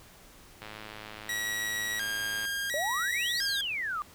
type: click train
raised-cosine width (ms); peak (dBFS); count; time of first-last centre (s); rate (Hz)
0.3; -26; 197; 0.62-2.452; 107
type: tone with vibrato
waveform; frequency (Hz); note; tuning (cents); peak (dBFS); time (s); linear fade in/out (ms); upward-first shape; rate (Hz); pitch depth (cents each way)
sawtooth; 1760; A6; 0; -27; 1.29-3.61; 2; square; 0.71; 150
type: exponential two-way sweep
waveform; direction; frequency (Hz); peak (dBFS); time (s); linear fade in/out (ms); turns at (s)
sine; up then down; 554.4 to 5330 to 1152; -30; 2.74-4.02; 0; 3.43
effects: pink hiss -54 dBFS RMS until 4.14 s